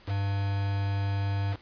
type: tone with quantisation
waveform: triangle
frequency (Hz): 99.4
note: G2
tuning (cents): +25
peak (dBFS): -24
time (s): 0.06-1.57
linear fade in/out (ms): 50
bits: 6
effects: pink hiss -55 dBFS RMS until 1.61 s + resampled to 11025 Hz